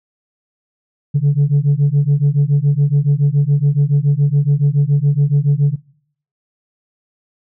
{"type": "beating tone pair", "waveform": "sine", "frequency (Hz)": [140, 147.1], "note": ["C#3", "D3"], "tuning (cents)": [18, 3], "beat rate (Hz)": 7.1, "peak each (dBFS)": -12, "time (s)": [1.14, 5.76], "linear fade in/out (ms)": 20, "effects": ["noise-tail reverb RT60 0.6 s tail -22 dB re dry", "tanh soft clip ceiling -7 dBFS"]}